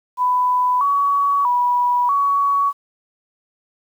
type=tone with pitch steps; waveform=sine; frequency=996 / 1128 / 977 / 1124 Hz; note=B5 / C#6 / B5 / C#6; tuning=+14 / +30 / -19 / +24 cents; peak=-14 dBFS; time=0.17-2.73 s; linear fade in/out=50 ms; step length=640 ms; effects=8-bit